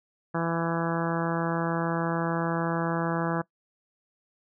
harmonic tone, 166.8 Hz, E3, 21 cents sharp, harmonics 1 / 2 / 3 / 4 / 5 / 6 / 7 / 8 / 9 / 10, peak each -29 / -32 / -34 / -35 / -36 / -37 / -37 / -38 / -39 / -39 dBFS, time 0.34-3.42 s, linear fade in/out 10 ms, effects noise-tail reverb RT60 0.1 s tail -21 dB re dry

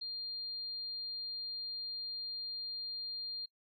sine tone, 4200 Hz, C8, 6 cents sharp, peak -38 dBFS, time 0.01-3.46 s, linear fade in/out 10 ms, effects noise-tail reverb RT60 0.1 s tail -23 dB re dry

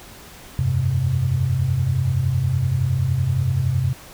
sine chord, F suspended second, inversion none, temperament equal, 87.31 / 98 / 130.81 Hz, F2 / G2 / C3, 0 / 0 / 0 cents, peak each -25 / -23 / -19 dBFS, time 0.59-3.93 s, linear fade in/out 0 ms, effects pink hiss -42 dBFS RMS until 4.13 s

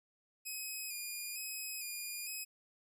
5% pulse tone with vibrato, 2483 Hz, D#7, 4 cents flat, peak -31 dBFS, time 0.45-2.45 s, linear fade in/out 20 ms, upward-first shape square, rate 1.1 Hz, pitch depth 39 cents each way, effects resampled to 32000 Hz

